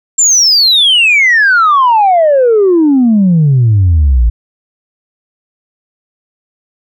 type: exponential sweep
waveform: sine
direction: down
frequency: 7459 to 53.9 Hz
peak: -3 dBFS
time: 0.18-4.3 s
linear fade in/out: 10 ms
effects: tanh soft clip ceiling -2 dBFS